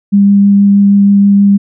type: tone with vibrato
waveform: sine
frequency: 200.4 Hz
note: G3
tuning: 38 cents sharp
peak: -3 dBFS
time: 0.12-1.58 s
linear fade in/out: 20 ms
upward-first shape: triangle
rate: 6.3 Hz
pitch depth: 9 cents each way
effects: none